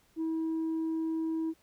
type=tone; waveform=sine; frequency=322.7 Hz; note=E4; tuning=37 cents flat; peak=-27 dBFS; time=0.16-1.54 s; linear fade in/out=50 ms; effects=tanh soft clip ceiling -28 dBFS + pink hiss -67 dBFS RMS until 1.62 s